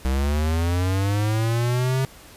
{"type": "linear sweep", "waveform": "square", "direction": "up", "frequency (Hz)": [63.9, 134], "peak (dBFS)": -20, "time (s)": [0.05, 2.05], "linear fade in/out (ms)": 0, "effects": ["pink hiss -46 dBFS RMS until 2.36 s", "resampled to 32000 Hz"]}